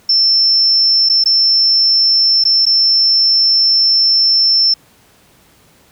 sine tone with dropouts, 5350 Hz, E8, 25 cents sharp, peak -8 dBFS, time 0.09-4.74 s, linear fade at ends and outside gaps 5 ms, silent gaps 1.09-1.096 / 1.24-1.257 / 2.44-2.451 / 2.655-2.664 s, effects pink hiss -49 dBFS RMS until 5.91 s + high-pass 60 Hz 12 dB/octave

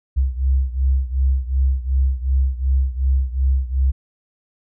sine beating tone pair, 65.2 / 67.9 Hz, C2 / C#2, -5 / -35 cents, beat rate 2.7 Hz, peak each -17 / -20 dBFS, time 0.16-3.92 s, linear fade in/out 20 ms, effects none

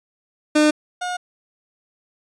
30% pulse tone pair in turn, 302.8 / 720.2 Hz, D#4 / F#5, -47 / -47 cents, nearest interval octave + minor third, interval 1500 cents, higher second, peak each -10 / -21 dBFS, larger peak first, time 0.55-0.71 / 1.01-1.17 s, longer neither, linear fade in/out 10 ms, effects resampled to 22050 Hz

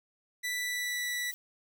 sawtooth tone with pitch glide, 1975.5 to 1959.6 Hz, B6 to B6, 0 to -14 cents, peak -28 dBFS, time 0.43-1.32 s, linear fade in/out 20 ms, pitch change -14 cents, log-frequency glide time 0.59-1.12 s
violet noise with exponential growth, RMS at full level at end -40 dBFS, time 1.22-1.34 s, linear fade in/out 0 ms, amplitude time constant 24 ms
effects none

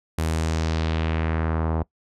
sawtooth tone with low-pass filter sweep, 80.3 Hz, E2, 45 cents flat, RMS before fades -24 dBFS, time 0.18-1.83 s, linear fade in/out 5 ms, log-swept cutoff 12000 to 860 Hz, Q 1.5, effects noise-tail reverb RT60 0.1 s tail -22 dB re dry

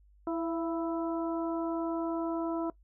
harmonic tone with a mistuned harmonic, 329.6 Hz, E4, in tune, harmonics 1 / 2 / 3 / 4, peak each -31 / -37 / -41 / -43 dBFS, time 0.27-2.7 s, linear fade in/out 2 ms, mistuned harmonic 2, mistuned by +34 cents, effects noise-tail reverb RT60 0.1 s tail -20 dB re dry + added 50 Hz sine -58 dBFS peak until 2.83 s

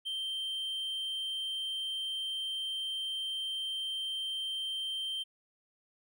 triangle tone, 3136 Hz, G7, in tune, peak -32 dBFS, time 0.05-5.24 s, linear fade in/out 20 ms, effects none

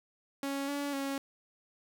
sawtooth tone with pitch steps, 276.9 / 284.9 / 275.1 Hz, C#4 / C#4 / C#4, -2 / +48 / -13 cents, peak -29 dBFS, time 0.43-1.18 s, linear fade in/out 2 ms, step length 250 ms, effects 10-bit

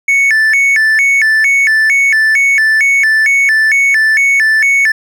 triangle tone with vibrato, 1975.5 Hz, B6, in tune, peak -5 dBFS, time 0.08-4.92 s, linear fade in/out 5 ms, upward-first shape square, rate 2.2 Hz, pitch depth 200 cents each way, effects none

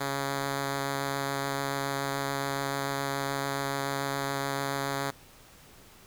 5% pulse tone with vibrato, 138.59 Hz, C#3, in tune, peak -18 dBFS, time 0-5.11 s, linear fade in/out 10 ms, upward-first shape sine, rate 7 Hz, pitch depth 8 cents each way, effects pink hiss -54 dBFS RMS until 6.06 s

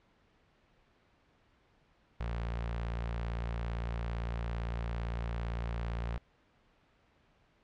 sawtooth tone with notch filter, 57.7 Hz, A#1, 17 cents flat, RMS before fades -36 dBFS, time 2.2-6.18 s, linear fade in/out 5 ms, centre 290 Hz, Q 1.1, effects pink hiss -68 dBFS RMS until 7.63 s + low-pass 3000 Hz 12 dB/octave

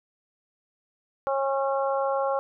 harmonic tone, 272.7 Hz, C#4, 28 cents flat, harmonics 2 / 3 / 4 / 5, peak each -25 / -29 / -31 / -35 dBFS, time 1.27-2.39 s, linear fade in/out 0 ms, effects none

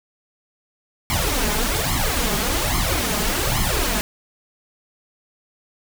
pink noise with flanger, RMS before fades -21 dBFS, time 1.1-4.01 s, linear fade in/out 0 ms, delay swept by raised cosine 0.94 to 4.84 ms, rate 1.2 Hz, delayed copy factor +0.95, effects none

